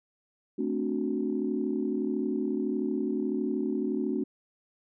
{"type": "chord", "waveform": "sine", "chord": "D dominant seventh", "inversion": "second", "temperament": "equal", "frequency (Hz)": [220, 261.6, 293.7, 370], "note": ["A3", "C4", "D4", "F#4"], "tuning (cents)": [0, 0, 0, 0], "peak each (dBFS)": -32, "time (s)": [0.58, 4.24], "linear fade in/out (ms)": 10, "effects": ["tanh soft clip ceiling -16 dBFS"]}